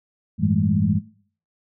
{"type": "tone cluster", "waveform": "sine", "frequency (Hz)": [94, 107.6, 161.8, 200.2, 215.2], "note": ["F#2", "A2", "E3", "G3", "A3"], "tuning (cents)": [28, -38, -32, 37, -38], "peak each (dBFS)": [-25, -24, -23, -22, -23], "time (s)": [0.38, 1.01], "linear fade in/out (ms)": 50, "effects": ["noise-tail reverb RT60 0.5 s tail -18 dB re dry"]}